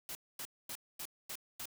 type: noise bursts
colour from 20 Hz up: white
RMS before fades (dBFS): -43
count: 6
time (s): 0.09-1.656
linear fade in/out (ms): 2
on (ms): 61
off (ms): 240
effects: none